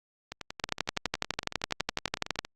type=two click trains; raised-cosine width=0.2 ms; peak=-9 / -19 dBFS; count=22 / 24; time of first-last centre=0.64-2.39 / 0.32-2.45 s; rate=12 / 10.8 Hz; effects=Opus 48 kbps